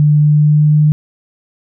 sine tone with pitch glide, 149.1 to 151.18 Hz, D3 to D#3, +27 to -49 cents, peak -6 dBFS, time 0-0.92 s, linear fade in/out 0 ms, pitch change +24 cents, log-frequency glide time 0.17-0.81 s, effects none

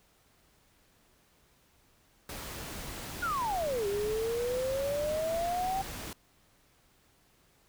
pink noise, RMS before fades -41 dBFS, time 2.29-6.13 s, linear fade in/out 2 ms
sine exponential two-way sweep, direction down then up, 1482 to 396.3 to 783 Hz, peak -29 dBFS, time 3.22-5.82 s, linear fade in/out 10 ms, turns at 3.87 s
effects pink hiss -66 dBFS RMS until 7.68 s

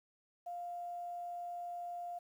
sine tone with quantisation, 701 Hz, F5, 6 cents sharp, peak -40 dBFS, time 0.46-2.19 s, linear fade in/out 10 ms, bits 11, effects none

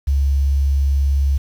sine tone with quantisation, 69.3 Hz, C#2, in tune, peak -13 dBFS, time 0.07-1.38 s, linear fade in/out 10 ms, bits 7, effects none

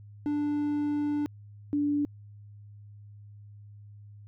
triangle / sine tone pair in turn, 293.7 / 290.7 Hz, D4 / D4, 0 / -18 cents, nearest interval unison, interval 18 cents, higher first, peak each -24 dBFS, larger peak neither, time 0.26-1.26 / 1.73-2.05 s, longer first, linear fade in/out 0 ms, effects added 103 Hz sine -46 dBFS peak until 4.27 s

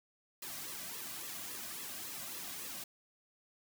white noise with flanger, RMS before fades -44 dBFS, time 0.42-2.84 s, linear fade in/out 5 ms, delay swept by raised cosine 1.3 to 2.3 ms, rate 3.6 Hz, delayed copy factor -0.75, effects none

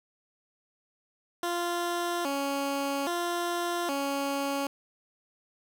15% pulse tone with vibrato, 311 Hz, D#4, 1 cent flat, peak -22 dBFS, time 1.43-4.67 s, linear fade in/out 2 ms, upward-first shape square, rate 0.61 Hz, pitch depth 190 cents each way, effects none

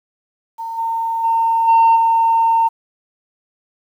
sine tone with level steps, 911 Hz, A#5, 40 cents flat, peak -23 / -17 / -12 / -6 / -10 dBFS, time 0.58-2.69 s, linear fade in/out 20 ms, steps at 0.77 / 1.23 / 1.67 / 1.95 s, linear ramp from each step 20 ms, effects tanh soft clip ceiling -6 dBFS + 8-bit

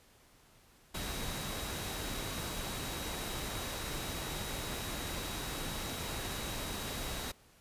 sine tone in noise, 3837 Hz, A#7, 49 cents sharp, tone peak -48 dBFS, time 0.94-7.32 s, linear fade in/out 10 ms, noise pink, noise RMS -39 dBFS, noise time 0.94-7.32 s, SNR -12 dB, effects pink hiss -63 dBFS RMS until 7.6 s + resampled to 32000 Hz

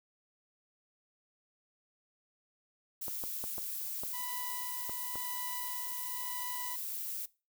violet noise, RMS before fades -39 dBFS, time 3.01-7.26 s, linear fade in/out 10 ms
clicks, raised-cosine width 1 ms, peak -29 dBFS, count 7, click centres 3.082 / 3.238 / 3.44 / 3.582 / 4.035 / 4.895 / 5.156 s
sawtooth tone with tremolo, 987.8 Hz, B5, in tune, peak -38 dBFS, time 4.13-6.76 s, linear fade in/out 10 ms, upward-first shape sine, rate 0.95 Hz, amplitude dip 50%
effects noise-tail reverb RT60 0.3 s tail -21 dB re dry

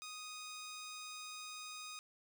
10% pulse tone, 1244.5 Hz, D#6, in tune, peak -38 dBFS, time 0.02-1.99 s, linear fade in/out 0 ms, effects none

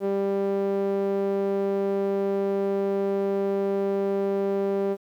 sawtooth tone with band-pass filter, 197.3 Hz, G3, 11 cents sharp, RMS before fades -25 dBFS, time 0-4.97 s, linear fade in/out 50 ms, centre 440 Hz, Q 2.6, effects 10-bit

